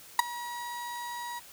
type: tone with ADSR envelope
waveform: 35% pulse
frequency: 959 Hz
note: A#5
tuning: 49 cents sharp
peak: -13 dBFS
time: 0.19-1.4 s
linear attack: 3 ms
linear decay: 12 ms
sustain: -21 dB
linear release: 19 ms
effects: white hiss -51 dBFS RMS until 1.52 s